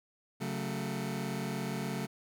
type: chord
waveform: sawtooth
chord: F# minor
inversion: second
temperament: just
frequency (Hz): 138.75 / 185 / 222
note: C#3 / F#3 / A3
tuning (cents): +2 / 0 / +16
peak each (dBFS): -34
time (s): 0.4-2.07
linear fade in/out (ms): 20
effects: none